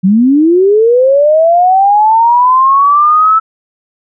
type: linear sweep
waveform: sine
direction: up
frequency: 178.5 to 1318.5 Hz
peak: -4 dBFS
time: 0.03-3.4 s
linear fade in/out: 20 ms
effects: none